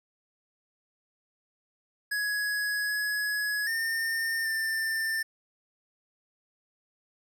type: tone with pitch steps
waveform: square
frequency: 1674 / 1683 / 1815 / 1789 Hz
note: G#6 / G#6 / A#6 / A6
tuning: +13 / +23 / -47 / +28 cents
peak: -28 dBFS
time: 2.11-5.23 s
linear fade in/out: 10 ms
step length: 780 ms
effects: none